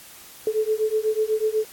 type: beating tone pair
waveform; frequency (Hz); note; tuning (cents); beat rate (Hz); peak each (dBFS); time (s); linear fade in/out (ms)
sine; 430 / 438.1; A4 / A4; -40 / -7; 8.1; -23; 0.47-1.65; 2
effects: white hiss -45 dBFS RMS until 1.72 s + AAC 64 kbps